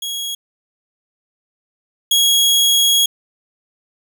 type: tone pair in turn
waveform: sawtooth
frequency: 3313 / 3313 Hz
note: G#7 / G#7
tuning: -5 / -5 cents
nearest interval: unison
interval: 0 cents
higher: neither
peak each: -19 / -8 dBFS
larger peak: second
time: 0.02-0.35 / 2.11-3.06 s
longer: second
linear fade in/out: 5 ms
effects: none